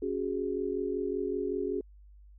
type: chord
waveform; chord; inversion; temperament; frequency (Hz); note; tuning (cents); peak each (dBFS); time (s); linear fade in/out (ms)
sine; C# suspended fourth; none; equal; 277.2 / 370 / 415.3; C#4 / F#4 / G#4; 0 / 0 / 0; -36 / -33 / -33; 0.02-1.81; 5
effects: added 50 Hz sine -51 dBFS peak until 2.38 s